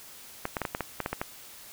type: clicks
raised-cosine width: 0.5 ms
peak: -14 dBFS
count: 10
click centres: 0.454 / 0.568 / 0.617 / 0.652 / 0.749 / 0.807 / 1.003 / 1.061 / 1.13 / 1.215 s
effects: white hiss -48 dBFS RMS until 1.72 s